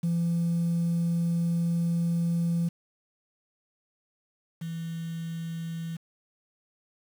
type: tone pair in turn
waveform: sine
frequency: 169.7 / 165.25 Hz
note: F3 / E3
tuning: -49 / +5 cents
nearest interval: unison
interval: 46 cents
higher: first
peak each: -22 / -31 dBFS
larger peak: first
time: 0.03-2.69 / 4.61-5.97 s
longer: first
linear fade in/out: 10 ms
effects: tanh soft clip ceiling -20 dBFS + 8-bit